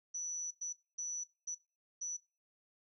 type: tone bursts at uneven times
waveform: sine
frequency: 5930 Hz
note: F#8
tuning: 3 cents sharp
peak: -37 dBFS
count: 5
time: 0.14-0.51 / 0.61-0.73 / 0.98-1.24 / 1.47-1.55 / 2.01-2.17 s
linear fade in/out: 10 ms
effects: noise-tail reverb RT60 0.3 s tail -20 dB re dry